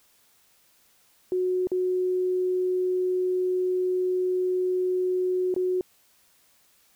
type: tone with dropouts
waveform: sine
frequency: 366.6 Hz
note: F#4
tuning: 16 cents flat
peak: -22 dBFS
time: 1.32-5.81 s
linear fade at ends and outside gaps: 1 ms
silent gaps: 1.671-1.717 / 5.541-5.563 s
effects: white hiss -62 dBFS RMS until 6.95 s